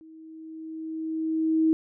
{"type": "tone with level ramp", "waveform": "sine", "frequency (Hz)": 319.2, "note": "D#4", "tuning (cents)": 44, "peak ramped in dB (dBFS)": [-46, -17], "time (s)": [0.01, 1.73], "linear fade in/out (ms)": 0, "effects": []}